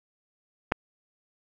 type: clicks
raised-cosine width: 0.5 ms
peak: -26 / -7 dBFS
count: 2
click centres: 0.717 / 0.721 s
effects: none